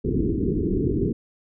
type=low-pass noise; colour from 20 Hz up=white; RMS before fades=-23 dBFS; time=0.04-1.13 s; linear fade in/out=10 ms; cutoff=430 Hz; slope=96 dB/octave; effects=none